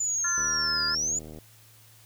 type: linear two-way sweep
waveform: sine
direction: down then up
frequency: 7040 to 4800 to 7040 Hz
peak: -25 dBFS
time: 0-1.19 s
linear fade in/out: 5 ms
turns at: 0.87 s
type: harmonic tone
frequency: 347.3 Hz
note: F4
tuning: 10 cents flat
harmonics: 3 / 4 / 5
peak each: -41 / -31 / -33 dBFS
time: 0.24-0.95 s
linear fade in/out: 5 ms
type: click train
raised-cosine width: 2 ms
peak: -30 dBFS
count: 79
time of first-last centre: 0.38-1.386 s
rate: 77.5 Hz
effects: added 111 Hz sine -56 dBFS peak until 2.05 s + white hiss -56 dBFS RMS until 2.05 s